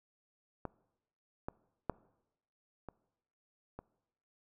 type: clicks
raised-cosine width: 1 ms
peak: -24 / -24 / -18 / -30 / -30 dBFS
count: 5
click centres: 0.653 / 1.485 / 1.897 / 2.887 / 3.79 s
effects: noise-tail reverb RT60 0.9 s tail -22 dB re dry